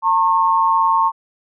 sine tone pair together, 905.1 / 1083 Hz, A5 / C#6, +49 / -41 cents, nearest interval minor third, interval 310 cents, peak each -15 dBFS, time 0.02-1.12 s, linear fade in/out 50 ms, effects none

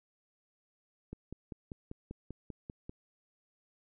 click train, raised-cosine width 3 ms, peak -29 dBFS, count 10, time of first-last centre 1.13-2.895 s, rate 5.1 Hz, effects none

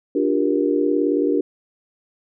sine chord, G minor seventh, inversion second, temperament just, 294 / 352.8 / 392 / 470.4 Hz, D4 / F4 / G4 / Bb4, +2 / +18 / 0 / +16 cents, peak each -20 / -23 / -22 / -23 dBFS, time 0.15-1.41 s, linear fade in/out 5 ms, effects none

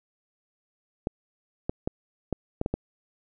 clicks, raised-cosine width 2 ms, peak -13 dBFS, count 7, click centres 1.071 / 1.695 / 1.875 / 2.327 / 2.614 / 2.661 / 2.74 s, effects none

